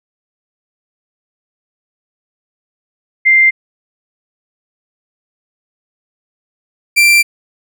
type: tone pair in turn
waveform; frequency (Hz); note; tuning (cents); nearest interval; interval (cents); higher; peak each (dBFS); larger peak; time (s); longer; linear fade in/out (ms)
sine / 40% pulse; 2093 / 2357; C7 / D7; 0 / +6; major second; 206; second; -5; neither; 3.25-3.51 / 6.96-7.23; second; 20
effects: none